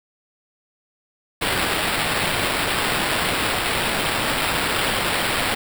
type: noise with sample-and-hold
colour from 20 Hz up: blue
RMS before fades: -22 dBFS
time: 1.41-5.55 s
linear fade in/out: 10 ms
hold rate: 6300 Hz
effects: none